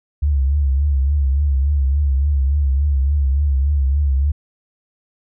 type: tone with vibrato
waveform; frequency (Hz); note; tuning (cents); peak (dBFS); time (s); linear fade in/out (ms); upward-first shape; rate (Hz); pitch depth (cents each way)
sine; 69.9; C#2; +15; -13; 0.22-4.32; 10; triangle; 3.5; 110
effects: none